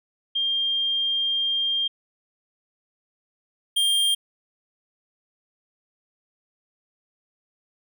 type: tone pair in turn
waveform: sine / square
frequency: 3200 / 3200 Hz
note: G7 / G7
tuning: +35 / +35 cents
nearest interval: unison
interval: 0 cents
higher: neither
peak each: -21 / -19 dBFS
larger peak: second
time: 0.35-1.88 / 3.76-4.15 s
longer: first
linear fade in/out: 10 ms
effects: none